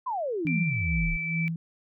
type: exponential sweep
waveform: sine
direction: down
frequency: 1068 to 31.81 Hz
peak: -27 dBFS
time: 0.06-1.17 s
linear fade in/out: 10 ms
type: tone with tremolo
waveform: sine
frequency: 164.81 Hz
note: E3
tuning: in tune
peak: -25 dBFS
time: 0.45-1.56 s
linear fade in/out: 2 ms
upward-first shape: sine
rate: 2.3 Hz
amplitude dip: 75%
type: tone with pitch glide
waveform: sine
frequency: 2352 to 2320 Hz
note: D7 to D7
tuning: +2 to -22 cents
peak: -29 dBFS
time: 0.47-1.48 s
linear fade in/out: 0 ms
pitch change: -24 cents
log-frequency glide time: 0.68-0.74 s
effects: none